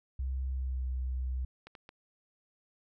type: tone with pitch glide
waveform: sine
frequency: 65.41 to 63.77 Hz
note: C2 to C2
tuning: 0 to -44 cents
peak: -31 dBFS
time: 0.19-1.45 s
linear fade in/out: 5 ms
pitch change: -44 cents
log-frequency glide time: 0.51-0.83 s
type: clicks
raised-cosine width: 0.3 ms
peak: -32 dBFS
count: 3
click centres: 1.67 / 1.752 / 1.891 s
effects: none